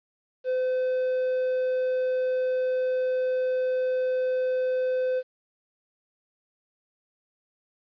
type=tone; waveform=triangle; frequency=511 Hz; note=C5; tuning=41 cents flat; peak=-21 dBFS; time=0.44-5.23 s; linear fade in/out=50 ms; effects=resampled to 11025 Hz + 10-bit